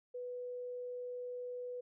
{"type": "tone", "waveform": "sine", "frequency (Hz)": 493.9, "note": "B4", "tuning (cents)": 0, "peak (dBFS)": -40, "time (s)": [0.14, 1.81], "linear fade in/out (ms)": 10, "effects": []}